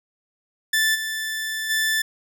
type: tone with level steps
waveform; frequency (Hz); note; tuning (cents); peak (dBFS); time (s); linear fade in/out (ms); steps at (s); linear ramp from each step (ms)
sawtooth; 1759; A6; -1; -14 / -22 / -16; 0.73-2.02; 5; 0.94 / 1.69; 20
effects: none